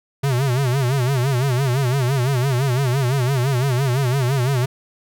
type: tone with vibrato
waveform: square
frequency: 130.5 Hz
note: C3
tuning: 4 cents flat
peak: -17 dBFS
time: 0.23-4.66 s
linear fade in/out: 10 ms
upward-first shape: sine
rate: 5.9 Hz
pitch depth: 140 cents each way
effects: none